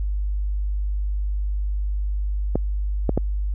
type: clicks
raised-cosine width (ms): 2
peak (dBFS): -6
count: 3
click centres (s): 2.556 / 3.093 / 3.176
effects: added 50 Hz sine -21 dBFS peak until 3.54 s